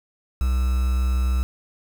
triangle tone with quantisation, 63.6 Hz, C2, 48 cents flat, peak -16 dBFS, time 0.41-1.43 s, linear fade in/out 0 ms, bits 6, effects none

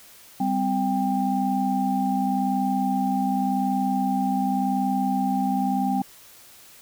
sine tone cluster, 196.4 / 257.3 / 792 Hz, G3 / C4 / G5, +4 / -29 / +18 cents, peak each -25 dBFS, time 0.4-6.02 s, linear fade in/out 5 ms, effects white hiss -49 dBFS RMS until 6.81 s

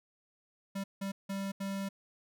square tone bursts at uneven times, 196 Hz, G3, in tune, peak -35 dBFS, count 4, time 0.75-0.84 / 1.01-1.12 / 1.29-1.52 / 1.6-1.89 s, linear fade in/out 10 ms, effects none

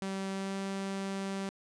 sawtooth tone with pitch glide, 193.3 to 194.87 Hz, G3 to G3, -24 to -10 cents, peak -30 dBFS, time 0.02-1.49 s, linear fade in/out 0 ms, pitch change +14 cents, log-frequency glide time 0.32-0.56 s, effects resampled to 22050 Hz

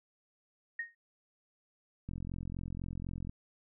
sine tone with exponential decay, 1859 Hz, A#6, 5 cents flat, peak -31 dBFS, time 0.79-0.95 s, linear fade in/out 5 ms, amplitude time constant 33 ms
click train, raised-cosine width 5 ms, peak -28 dBFS, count 54, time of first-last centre 2.09-3.295 s, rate 44 Hz
effects none

